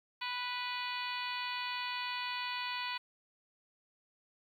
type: harmonic tone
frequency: 493 Hz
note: B4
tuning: 3 cents flat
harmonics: 2 / 3 / 4 / 5 / 6 / 7 / 8 / 9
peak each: -40 / -46 / -44 / -42 / -45 / -47 / -48 / -46 dBFS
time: 0.21-2.98 s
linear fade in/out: 10 ms
effects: 11-bit